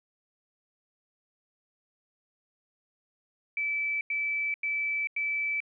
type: tone bursts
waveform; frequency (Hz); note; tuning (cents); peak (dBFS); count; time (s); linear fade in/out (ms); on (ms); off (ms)
sine; 2312; D7; -28; -27; 4; 3.57-5.603; 2; 440; 91
effects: none